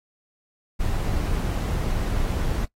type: noise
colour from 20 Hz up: brown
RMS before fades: -24 dBFS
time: 0.79-2.66 s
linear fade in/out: 20 ms
effects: noise-tail reverb RT60 0.1 s tail -21 dB re dry + AAC 48 kbps